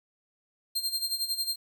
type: tone with tremolo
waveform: sawtooth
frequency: 4186 Hz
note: C8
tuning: in tune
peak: -23 dBFS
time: 0.75-1.56 s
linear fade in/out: 10 ms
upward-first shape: sine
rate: 11 Hz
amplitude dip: 75%
effects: 10-bit